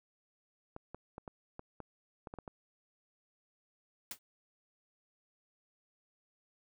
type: clicks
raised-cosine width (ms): 1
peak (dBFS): -30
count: 10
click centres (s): 0.764 / 0.946 / 1.181 / 1.278 / 1.594 / 1.803 / 2.272 / 2.339 / 2.387 / 2.478
type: noise with exponential decay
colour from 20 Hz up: white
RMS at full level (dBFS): -37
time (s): 4.11-4.19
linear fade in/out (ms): 2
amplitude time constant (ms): 17
effects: none